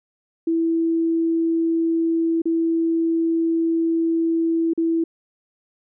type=tone with dropouts; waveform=sine; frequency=329.6 Hz; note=E4; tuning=in tune; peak=-17 dBFS; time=0.47-5.04 s; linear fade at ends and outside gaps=5 ms; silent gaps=2.419-2.455 / 4.735-4.776 s; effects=none